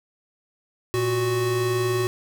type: tone pair together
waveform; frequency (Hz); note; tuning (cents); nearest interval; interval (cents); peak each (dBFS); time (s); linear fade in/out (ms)
square; 116.29 / 369.5; A#2 / F#4; -4 / -2; octave + minor sixth; 2002; -27 / -23; 0.94-2.07; 0
effects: none